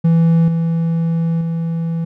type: tone with level steps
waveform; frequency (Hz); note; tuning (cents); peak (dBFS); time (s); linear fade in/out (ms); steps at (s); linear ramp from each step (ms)
triangle; 165.6; E3; +8; -7 / -12 / -15; 0.04-2.05; 10; 0.48 / 1.41; 2
effects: none